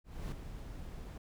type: noise with ADSR envelope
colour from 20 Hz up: brown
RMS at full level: -37 dBFS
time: 0.04-1.18 s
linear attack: 280 ms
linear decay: 4 ms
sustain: -8 dB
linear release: 6 ms
effects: none